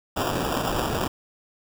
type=noise with sample-and-hold; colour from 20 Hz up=white; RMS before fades=-26 dBFS; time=0.16-1.08 s; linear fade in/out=10 ms; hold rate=2100 Hz; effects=none